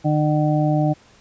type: harmonic tone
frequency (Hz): 151.4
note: D#3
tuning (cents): -47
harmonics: 1 / 2 / 4 / 5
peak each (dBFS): -18 / -21 / -24 / -25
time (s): 0.04-0.94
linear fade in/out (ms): 20
effects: pink hiss -52 dBFS RMS until 1.2 s + resampled to 16000 Hz